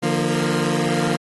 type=chord; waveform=20% pulse; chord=Bb major; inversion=first; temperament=equal with one note detuned; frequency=149.92 / 174.61 / 233.1 Hz; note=D3 / F3 / Bb3; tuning=+36 / 0 / 0 cents; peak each=-18 dBFS; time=0.02-1.17 s; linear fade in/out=20 ms; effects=AAC 32 kbps